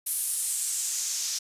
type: noise with band-pass filter sweep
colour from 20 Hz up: white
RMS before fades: -30 dBFS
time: 0.06-1.39 s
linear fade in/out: 10 ms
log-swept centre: 11000 to 5600 Hz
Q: 2.5
effects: resampled to 32000 Hz